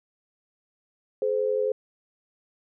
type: tone pair together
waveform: sine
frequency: 424.9 / 516 Hz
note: G#4 / C5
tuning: +40 / -24 cents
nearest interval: minor third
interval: 336 cents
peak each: -25 dBFS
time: 1.22-1.72 s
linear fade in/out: 2 ms
effects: none